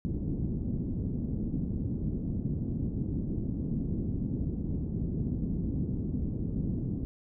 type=low-pass noise; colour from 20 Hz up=white; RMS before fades=-32 dBFS; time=0.05-7.05 s; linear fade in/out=0 ms; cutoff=260 Hz; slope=24 dB/octave; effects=none